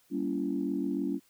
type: chord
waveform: sine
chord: G diminished seventh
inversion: none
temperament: just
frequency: 196 / 235.2 / 282.2 / 338.7 Hz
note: G3 / Bb3 / Db4 / Fb4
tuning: 0 / +16 / +31 / +47 cents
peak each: -35 / -36 / -31 / -35 dBFS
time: 0.1-1.2 s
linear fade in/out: 50 ms
effects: tanh soft clip ceiling -18 dBFS + white hiss -66 dBFS RMS until 1.29 s